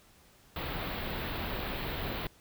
pink band-stop noise, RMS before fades -36 dBFS, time 0.56-2.27 s, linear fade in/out 2 ms, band 4200 to 14000 Hz, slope 48 dB/octave, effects pink hiss -61 dBFS RMS until 2.4 s

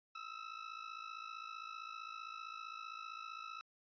sawtooth ring-modulated tone, 1309 Hz, E6, 13 cents flat, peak -39 dBFS, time 0.15-3.61 s, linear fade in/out 0 ms, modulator 27.7 Hz, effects resampled to 11025 Hz

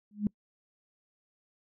sine tone with exponential growth, 207.7 Hz, G#3, in tune, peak -21 dBFS, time 0.11-0.27 s, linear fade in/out 2 ms, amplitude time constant 34 ms, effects noise-tail reverb RT60 0.1 s tail -25 dB re dry

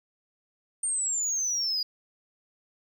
sine exponential sweep, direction down, 8870 to 4842 Hz, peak -24 dBFS, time 0.83-1.83 s, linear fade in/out 5 ms, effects tanh soft clip ceiling -23 dBFS + 11-bit

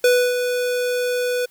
square tone with ADSR envelope, 493.9 Hz, B4, in tune, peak -12 dBFS, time 0.04-1.46 s, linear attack 3 ms, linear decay 290 ms, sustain -8 dB, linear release 11 ms, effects white hiss -55 dBFS RMS until 1.5 s

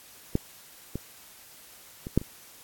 clicks, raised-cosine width 3 ms, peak -10 / -18 / -22 / -7 / -26 dBFS, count 5, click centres 0.354 / 0.956 / 2.069 / 2.176 / 2.215 s, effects white hiss -51 dBFS RMS until 2.63 s + AAC 64 kbps

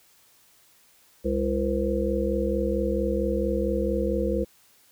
harmonic tone with a mistuned harmonic, 67.7 Hz, C#2, 40 cents flat, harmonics 1 / 3 / 5 / 7 / 8, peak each -29 / -29 / -29 / -29 / -29 dBFS, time 1.24-4.45 s, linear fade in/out 20 ms, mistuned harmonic 8, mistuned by -76 cents, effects white hiss -59 dBFS RMS until 4.91 s

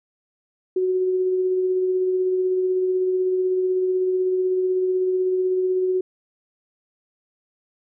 sine tone with tremolo, 370.4 Hz, F#4, 2 cents sharp, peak -17 dBFS, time 0.76-6.01 s, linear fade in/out 5 ms, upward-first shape sine, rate 16 Hz, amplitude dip 25%, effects none

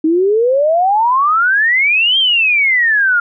sine exponential two-way sweep, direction up then down, 308.2 to 3225 to 1391 Hz, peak -9 dBFS, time 0.04-3.2 s, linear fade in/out 5 ms, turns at 2.18 s, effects none

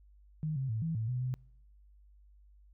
sine tone with pitch steps, 154.9 / 133.3 / 110.6 / 163.1 / 111.3 / 125.2 / 127.2 Hz, D#3 / C3 / A2 / E3 / A2 / B2 / C3, -7 / +33 / +9 / -18 / +20 / +24 / -48 cents, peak -31 dBFS, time 0.43-1.34 s, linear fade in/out 0 ms, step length 130 ms, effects noise-tail reverb RT60 0.8 s tail -26 dB re dry + added 50 Hz sine -57 dBFS peak until 2.73 s

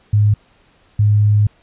sine tone pair in turn, 104.5 / 104.5 Hz, G#2 / G#2, +11 / +11 cents, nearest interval unison, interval 0 cents, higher neither, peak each -9 dBFS, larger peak neither, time 0.13-0.34 / 0.99-1.47 s, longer second, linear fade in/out 5 ms, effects pink hiss -54 dBFS RMS until 1.62 s + resampled to 8000 Hz

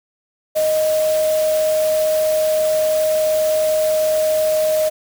sine tone in noise, 622.3 Hz, D#5, in tune, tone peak -14 dBFS, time 0.55-4.9 s, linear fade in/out 20 ms, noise white, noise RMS -29 dBFS, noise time 0.55-4.9 s, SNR +12 dB, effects none

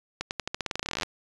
accelerating click train, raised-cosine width 0.2 ms, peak -12 dBFS, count 22, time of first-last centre 0.21-1.032 s, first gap 99 ms, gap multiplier 0.89, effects resampled to 22050 Hz

